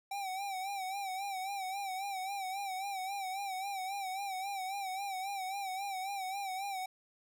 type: tone with vibrato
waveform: square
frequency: 774 Hz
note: G5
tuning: 22 cents flat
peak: -37 dBFS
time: 0.11-6.86 s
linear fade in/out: 5 ms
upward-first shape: sine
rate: 3.7 Hz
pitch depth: 74 cents each way
effects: none